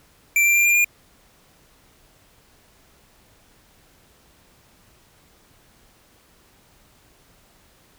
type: tone with pitch steps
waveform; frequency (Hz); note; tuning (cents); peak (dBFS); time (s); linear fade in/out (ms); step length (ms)
square; 2349 / 2365 / 2382 / 2398 / 2415; D7 / D7 / D7 / D7 / D7; 0 / +12 / +24 / +36 / +48; -15; 0.36-0.845; 2; 97
effects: pink hiss -56 dBFS RMS until 7.98 s